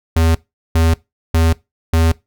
square tone bursts, 81.9 Hz, E2, 11 cents flat, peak -11 dBFS, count 4, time 0.16-2.12 s, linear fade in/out 5 ms, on 190 ms, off 400 ms, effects noise-tail reverb RT60 0.2 s tail -21 dB re dry

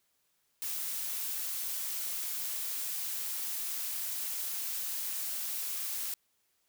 blue noise, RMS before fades -36 dBFS, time 0.62-6.14 s, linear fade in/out 0 ms, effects white hiss -75 dBFS RMS until 6.68 s

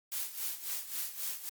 blue noise with tremolo, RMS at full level -35 dBFS, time 0.12-1.49 s, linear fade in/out 0 ms, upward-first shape sine, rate 3.7 Hz, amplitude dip 75%, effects Opus 48 kbps

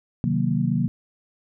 sine chord, C half-diminished seventh, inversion none, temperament equal, 130.81 / 155.56 / 185 / 233.1 Hz, C3 / Eb3 / Gb3 / Bb3, 0 / 0 / 0 / 0 cents, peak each -25 dBFS, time 0.24-0.88 s, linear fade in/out 0 ms, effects none

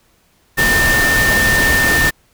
sine tone in noise, 1800 Hz, A6, 39 cents sharp, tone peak -12 dBFS, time 0.57-2.11 s, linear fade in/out 20 ms, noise pink, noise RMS -17 dBFS, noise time 0.57-2.11 s, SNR +2 dB, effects pink hiss -56 dBFS RMS until 2.33 s

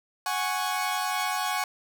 sawtooth chord, F# suspended second, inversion none, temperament equal, 740 / 830.6 / 1108.7 Hz, F#5 / G#5 / C#6, 0 / 0 / 0 cents, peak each -27 dBFS, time 0.26-1.64 s, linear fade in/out 2 ms, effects none

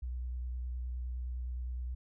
sine tone with vibrato, 61.74 Hz, B1, in tune, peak -35 dBFS, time 0.02-1.95 s, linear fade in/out 10 ms, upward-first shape sine, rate 9.7 Hz, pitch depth 21 cents each way, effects none

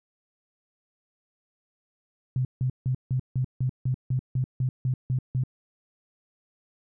sine tone bursts, 128.4 Hz, C3, 32 cents flat, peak -22 dBFS, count 13, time 2.36-5.437 s, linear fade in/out 2 ms, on 89 ms, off 160 ms, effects none

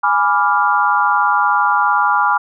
sine chord, G# diminished seventh, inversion none, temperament equal, 830.6 / 987.8 / 1174.7 / 1396.9 Hz, G#5 / B5 / D6 / F6, 0 / 0 / 0 / 0 cents, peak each -17 dBFS, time 0.03-2.38 s, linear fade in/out 10 ms, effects none

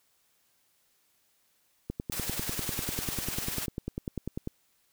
click train, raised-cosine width 3 ms, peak -20 dBFS, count 27, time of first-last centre 1.9-4.474 s, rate 10.1 Hz
white noise with tremolo, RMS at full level -33 dBFS, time 2.12-3.66 s, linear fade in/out 0 ms, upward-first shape triangle, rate 20 Hz, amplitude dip 50%
effects white hiss -70 dBFS RMS until 4.92 s

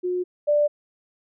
sine tone pair in turn, 360.9 / 589.7 Hz, F#4 / D5, -43 / +7 cents, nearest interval major sixth, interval 850 cents, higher second, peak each -22 / -16 dBFS, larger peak second, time 0.03-0.24 / 0.47-0.68 s, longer neither, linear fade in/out 20 ms, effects none

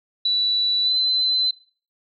sine tone with pitch glide, 3951 to 4046 Hz, B7 to B7, 0 to +41 cents, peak -17 dBFS, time 0.25-1.51 s, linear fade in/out 5 ms, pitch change +41 cents, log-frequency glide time 0.83-0.93 s, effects noise-tail reverb RT60 0.4 s tail -18 dB re dry

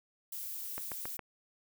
violet noise, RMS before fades -41 dBFS, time 0.32-1.17 s, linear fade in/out 5 ms
click train, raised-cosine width 0.5 ms, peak -25 dBFS, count 4, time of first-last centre 0.78-1.193 s, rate 7.27 Hz
effects none

